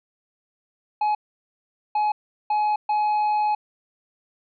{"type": "tone bursts at uneven times", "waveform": "triangle", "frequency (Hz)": 844, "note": "G#5", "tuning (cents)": 28, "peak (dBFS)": -17, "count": 4, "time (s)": [[1.01, 1.15], [1.95, 2.12], [2.5, 2.76], [2.89, 3.55]], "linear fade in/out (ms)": 5, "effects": ["resampled to 11025 Hz"]}